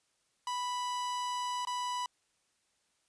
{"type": "tone with dropouts", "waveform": "45% pulse", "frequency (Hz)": 987.8, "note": "B5", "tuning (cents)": 0, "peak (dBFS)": -33, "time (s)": [0.47, 2.06], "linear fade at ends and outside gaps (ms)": 2, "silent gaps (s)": [1.651, 1.671], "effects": ["white hiss -75 dBFS RMS until 3.08 s", "resampled to 22050 Hz"]}